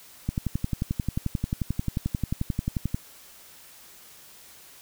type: click train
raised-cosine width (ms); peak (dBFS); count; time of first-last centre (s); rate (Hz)
5; -13; 31; 0.29-2.945; 11.3
effects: white hiss -50 dBFS RMS until 4.81 s